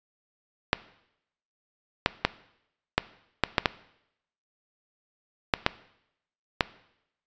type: clicks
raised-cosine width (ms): 0.3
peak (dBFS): -3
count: 10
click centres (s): 0.731 / 2.061 / 2.25 / 2.98 / 3.437 / 3.582 / 3.658 / 5.538 / 5.664 / 6.608
effects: noise-tail reverb RT60 0.8 s tail -18 dB re dry + resampled to 16000 Hz